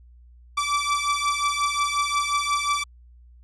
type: beating tone pair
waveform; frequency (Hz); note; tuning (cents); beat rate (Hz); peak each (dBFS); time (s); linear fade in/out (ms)
sawtooth; 1158 / 1163.6; D6 / D6; -25 / -16; 5.6; -21; 0.57-2.84; 10
effects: added 60 Hz sine -47 dBFS peak until 3.43 s + resampled to 22050 Hz